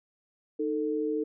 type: tone pair together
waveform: sine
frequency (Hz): 309.1 / 443.9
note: D#4 / A4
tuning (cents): -11 / +15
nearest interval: tritone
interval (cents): 626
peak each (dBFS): -30 / -29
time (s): 0.59-1.24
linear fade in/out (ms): 10
effects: none